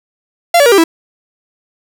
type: tone with pitch steps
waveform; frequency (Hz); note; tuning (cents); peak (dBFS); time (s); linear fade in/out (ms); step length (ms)
45% pulse; 688 / 571.9 / 475.4 / 395.2 / 328.5; F5 / D5 / A#4 / G4 / E4; -26 / -46 / +34 / +14 / -6; -5; 0.54-0.84; 5; 60
effects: none